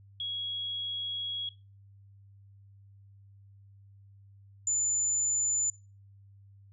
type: tone pair in turn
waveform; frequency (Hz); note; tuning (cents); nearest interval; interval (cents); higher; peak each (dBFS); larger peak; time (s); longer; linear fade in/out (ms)
sine; 3322 / 7039; G#7 / A8; 0 / 0; octave + minor second; 1300; second; -32 / -26; second; 0.2-1.49 / 4.67-5.7; first; 2
effects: noise-tail reverb RT60 0.3 s tail -19 dB re dry + added 99 Hz sine -53 dBFS peak until 6.72 s